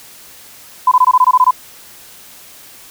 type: tone bursts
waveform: sine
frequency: 1008 Hz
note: B5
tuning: 35 cents sharp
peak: -5 dBFS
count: 10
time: 0.87-1.509 s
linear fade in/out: 5 ms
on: 45 ms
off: 21 ms
effects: white hiss -39 dBFS RMS until 2.9 s